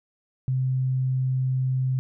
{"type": "tone", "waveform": "sine", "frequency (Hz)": 130, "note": "C3", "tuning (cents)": -11, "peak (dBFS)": -21, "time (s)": [0.48, 1.99], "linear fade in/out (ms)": 0, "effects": []}